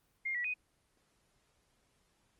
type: tone with pitch steps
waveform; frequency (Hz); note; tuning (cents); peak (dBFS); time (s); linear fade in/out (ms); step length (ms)
sine; 2121 / 1940 / 2495; C7 / B6 / D#7; +23 / -31 / +4; -33; 0.25-0.541; 10; 97
effects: pink hiss -74 dBFS RMS until 2.39 s + Opus 24 kbps